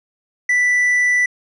triangle tone, 1975.5 Hz, B6, in tune, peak -11 dBFS, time 0.49-1.26 s, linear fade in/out 5 ms, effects resampled to 24000 Hz

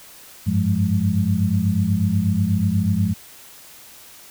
sine tone cluster, 95.7 / 103.9 / 176.7 / 208.9 Hz, G2 / G#2 / F3 / G#3, -41 / +1 / +21 / +10 cents, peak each -22 dBFS, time 0.46-3.14 s, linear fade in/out 20 ms, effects white hiss -44 dBFS RMS until 4.3 s

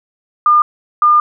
sine tone bursts at uneven times, 1207 Hz, D6, 47 cents sharp, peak -6 dBFS, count 2, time 0.46-0.62 / 1.02-1.2 s, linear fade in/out 2 ms, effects none

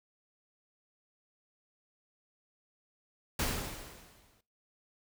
pink noise with exponential decay, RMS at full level -30 dBFS, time 3.39-4.41 s, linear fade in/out 5 ms, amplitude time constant 220 ms, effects noise-tail reverb RT60 0.3 s tail -20 dB re dry

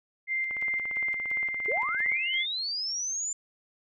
sine tone with tremolo, 2093 Hz, C7, in tune, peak -26 dBFS, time 0.27-2.46 s, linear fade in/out 50 ms, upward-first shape square, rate 2.9 Hz, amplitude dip 35%
click train, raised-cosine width 0.5 ms, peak -28 dBFS, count 29, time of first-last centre 0.51-2.119 s, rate 17.4 Hz
sine linear sweep, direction up, 384.5 to 7190 Hz, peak -29 dBFS, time 1.68-3.33 s, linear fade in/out 5 ms
effects none

